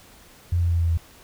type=tone with pitch steps; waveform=sine; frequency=86.9 / 85.9 / 84.92 / 83.94 / 82.98 Hz; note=F2 / F2 / F2 / E2 / E2; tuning=-8 / -28 / -48 / +32 / +12 cents; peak=-18 dBFS; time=0.52-0.975 s; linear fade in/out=5 ms; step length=91 ms; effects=pink hiss -50 dBFS RMS until 1.23 s